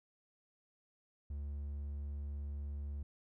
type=tone; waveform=triangle; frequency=71.8 Hz; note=D2; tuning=39 cents flat; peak=-37 dBFS; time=1.3-3.03 s; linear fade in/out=5 ms; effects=none